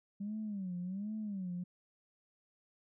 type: tone with vibrato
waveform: sine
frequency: 196 Hz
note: G3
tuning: in tune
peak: -36 dBFS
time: 0.2-1.64 s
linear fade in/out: 10 ms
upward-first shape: sine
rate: 1.3 Hz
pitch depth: 180 cents each way
effects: tanh soft clip ceiling -32 dBFS